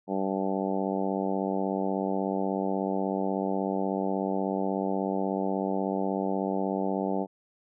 harmonic tone, 96.4 Hz, G2, 28 cents flat, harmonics 2 / 3 / 4 / 5 / 6 / 7 / 8 / 9, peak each -31 / -33 / -34 / -35 / -36 / -36 / -37 / -38 dBFS, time 0.07-7.27 s, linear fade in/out 50 ms, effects none

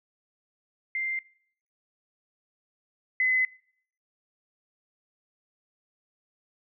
sine tone pair in turn, 2093 / 2029 Hz, C7 / B6, 0 / +46 cents, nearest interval minor second, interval 54 cents, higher first, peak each -27 / -21 dBFS, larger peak second, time 0.95-1.19 / 3.2-3.45 s, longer second, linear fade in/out 2 ms, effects noise-tail reverb RT60 0.6 s tail -23 dB re dry

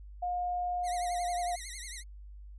sine tone with pitch glide, 714 to 707 Hz, F5 to F5, +38 to +21 cents, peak -30 dBFS, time 0.22-1.56 s, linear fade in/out 10 ms, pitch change -17 cents, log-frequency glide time 0.85-1.21 s
5% pulse tone with vibrato, 2020 Hz, B6, 39 cents sharp, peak -30 dBFS, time 0.83-2.04 s, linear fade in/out 50 ms, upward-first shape triangle, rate 11 Hz, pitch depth 160 cents each way
effects added 50 Hz sine -45 dBFS peak until 2.58 s + resampled to 24000 Hz

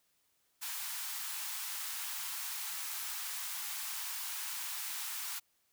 white high-pass noise, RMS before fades -40 dBFS, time 0.61-5.4 s, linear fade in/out 20 ms, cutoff 810 Hz, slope 48 dB/octave, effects white hiss -75 dBFS RMS until 5.72 s

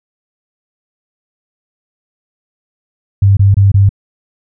sine tone bursts, 99 Hz, G2, 18 cents sharp, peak -4 dBFS, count 4, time 3.22-3.892 s, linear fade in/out 5 ms, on 150 ms, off 24 ms, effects none

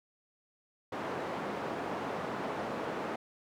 white band-pass noise, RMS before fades -37 dBFS, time 0.92-3.16 s, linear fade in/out 5 ms, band 170 to 900 Hz, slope 12 dB/octave, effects none

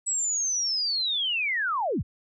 sine linear sweep, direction down, 7902 to 30.86 Hz, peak -24 dBFS, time 0.06-2.03 s, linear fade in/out 20 ms, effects none

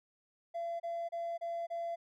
triangle tone bursts, 679 Hz, F5, 49 cents flat, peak -32 dBFS, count 5, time 0.54-1.96 s, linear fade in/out 20 ms, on 260 ms, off 30 ms, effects tanh soft clip ceiling -31 dBFS

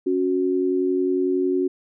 sine tone pair together, 276.9 / 367.9 Hz, C#4 / F#4, -2 / -10 cents, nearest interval perfect fourth, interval 492 cents, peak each -23 / -20 dBFS, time 0.06-1.68 s, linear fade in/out 10 ms, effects none

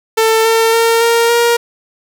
sawtooth tone with pitch steps, 445.8 / 452 / 458.3 / 464.7 / 471.2 Hz, A4 / A4 / A#4 / A#4 / A#4, +23 / +47 / -29 / -5 / +19 cents, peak -5 dBFS, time 0.17-1.57 s, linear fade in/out 10 ms, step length 280 ms, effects none

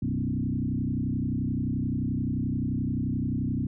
sine tone with frequency modulation, 180.9 Hz, F#3, 39 cents flat, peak -25 dBFS, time 0.02-3.67 s, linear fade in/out 5 ms, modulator 31.5 Hz, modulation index 3.2, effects none

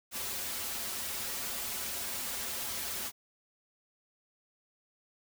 white noise with comb filter, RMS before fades -37 dBFS, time 0.11-3.12 s, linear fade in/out 50 ms, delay 6.5 ms, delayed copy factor -0.85, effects none

